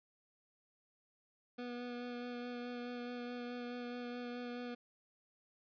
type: tone with vibrato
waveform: 25% pulse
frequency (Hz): 243.6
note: B3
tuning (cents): -24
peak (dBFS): -38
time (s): 1.58-4.75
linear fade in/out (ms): 10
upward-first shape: sine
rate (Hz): 4.7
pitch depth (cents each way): 14
effects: resampled to 11025 Hz